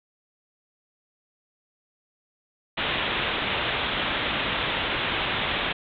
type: low-pass noise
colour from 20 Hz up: white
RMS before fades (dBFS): -27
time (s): 2.77-5.73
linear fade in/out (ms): 10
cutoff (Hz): 3700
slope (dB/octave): 96
effects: none